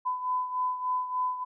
sine beating tone pair, 1005 / 1008.4 Hz, B5 / B5, +30 / +36 cents, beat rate 3.4 Hz, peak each -28 / -34 dBFS, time 0.05-1.45 s, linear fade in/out 20 ms, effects none

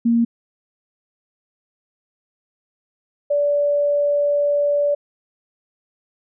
sine tone pair in turn, 233.1 / 579 Hz, A#3 / D5, 0 / -25 cents, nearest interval octave + major third, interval 1575 cents, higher second, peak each -13 / -15 dBFS, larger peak first, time 0.05-0.25 / 3.3-4.95 s, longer second, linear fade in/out 10 ms, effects none

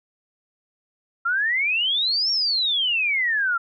sine exponential two-way sweep, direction up then down, 1348 to 5588 to 1348 Hz, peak -19 dBFS, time 1.25-3.58 s, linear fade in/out 10 ms, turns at 2.31 s, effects none

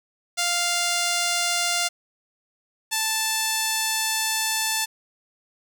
5% pulse tone pair in turn, 698.5 / 880.1 Hz, F5 / A5, 0 / 0 cents, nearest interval major third, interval 400 cents, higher second, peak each -10 dBFS, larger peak neither, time 0.37-1.89 / 2.91-4.86 s, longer second, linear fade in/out 20 ms, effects none

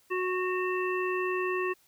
harmonic tone with a mistuned harmonic, 367.1 Hz, F#4, 14 cents flat, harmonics 1 / 3 / 5 / 7, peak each -29 / -34 / -36 / -37 dBFS, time 0.1-1.74 s, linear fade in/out 20 ms, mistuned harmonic 7, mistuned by +65 cents, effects white hiss -65 dBFS RMS until 1.87 s

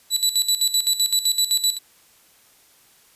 25% pulse tone with tremolo, 3951 Hz, B7, in tune, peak -12 dBFS, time 0.1-1.79 s, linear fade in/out 50 ms, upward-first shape square, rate 7.8 Hz, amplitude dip 75%, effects white hiss -55 dBFS RMS until 3.15 s + resampled to 32000 Hz

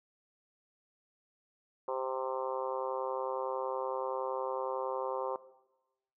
harmonic tone, 130.81 Hz, C3, in tune, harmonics 3 / 4 / 5 / 6 / 7 / 8 / 9 / 10, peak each -40 / -36 / -49 / -43 / -40 / -41 / -47 / -55 dBFS, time 1.88-5.36 s, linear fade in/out 2 ms, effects noise-tail reverb RT60 1.0 s tail -17 dB re dry

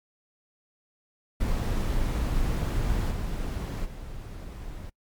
brown noise with level steps, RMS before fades -26 / -30 / -38 dBFS, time 1.4-4.9 s, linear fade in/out 10 ms, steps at 3.1 / 3.84 s, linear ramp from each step 20 ms, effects noise-tail reverb RT60 0.1 s tail -25 dB re dry + MP3 96 kbps

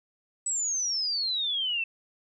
sine exponential sweep, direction down, 7990 to 2637 Hz, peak -26 dBFS, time 0.46-1.84 s, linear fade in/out 5 ms, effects none

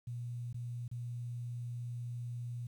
sine tone with dropouts, 120.4 Hz, B2, 44 cents flat, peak -38 dBFS, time 0.07-2.67 s, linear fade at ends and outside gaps 5 ms, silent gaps 0.529-0.543 / 0.88-0.913 s, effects 11-bit

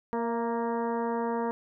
harmonic tone with a mistuned harmonic, 233.1 Hz, A#3, in tune, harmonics 1 / 2 / 3 / 4 / 5 / 6 / 7 / 8, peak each -32 / -31 / -38 / -33 / -42 / -48 / -47 / -50 dBFS, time 0.13-1.51 s, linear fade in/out 0 ms, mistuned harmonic 3, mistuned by -35 cents, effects none

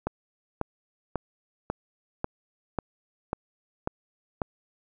click train, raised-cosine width 1 ms, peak -13 dBFS, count 9, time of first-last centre 0.07-4.418 s, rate 1.84 Hz, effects none

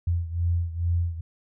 sine beating tone pair, 85.1 / 87.4 Hz, F2 / F2, -44 / +2 cents, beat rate 2.3 Hz, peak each -24 / -28 dBFS, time 0.07-1.21 s, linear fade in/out 5 ms, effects none

